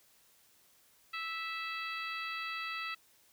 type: harmonic tone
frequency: 657 Hz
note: E5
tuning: 6 cents flat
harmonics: 2 / 3 / 4 / 5 / 6 / 7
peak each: -41 / -43 / -41 / -49 / -48 / -51 dBFS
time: 1.13-2.95 s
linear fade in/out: 10 ms
effects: white hiss -66 dBFS RMS until 3.32 s